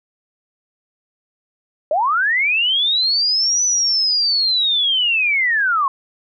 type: linear two-way sweep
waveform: sine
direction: up then down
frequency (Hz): 571 to 6020 to 1048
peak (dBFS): -14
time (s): 1.91-5.88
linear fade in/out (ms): 2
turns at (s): 3.64
effects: none